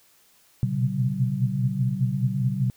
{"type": "tone cluster", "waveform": "sine", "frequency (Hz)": [121.4, 126.3, 131.3, 139.9, 190.6], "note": ["B2", "B2", "C3", "C#3", "G3"], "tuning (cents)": [-29, 39, 6, 16, -48], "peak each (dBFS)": -28, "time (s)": [0.63, 2.7], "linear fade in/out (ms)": 0, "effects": ["white hiss -59 dBFS RMS until 2.76 s"]}